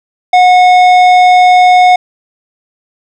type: tone with tanh clipping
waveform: sine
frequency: 728 Hz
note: F#5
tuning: 28 cents flat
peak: -4 dBFS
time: 0.33-1.96 s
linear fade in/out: 5 ms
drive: 12 dB
effects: none